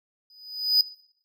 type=tone with exponential growth; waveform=triangle; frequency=4978 Hz; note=D#8; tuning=in tune; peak=-12 dBFS; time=0.3-0.81 s; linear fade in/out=2 ms; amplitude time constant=110 ms; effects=noise-tail reverb RT60 0.7 s tail -20 dB re dry